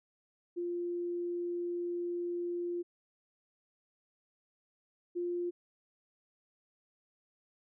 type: tone pair in turn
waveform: sine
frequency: 348.8 / 350.4 Hz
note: F4 / F4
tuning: -2 / +6 cents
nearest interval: unison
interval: 8 cents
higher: second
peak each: -33 / -32 dBFS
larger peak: second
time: 0.56-2.83 / 5.15-5.51 s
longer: first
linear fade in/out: 20 ms
effects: none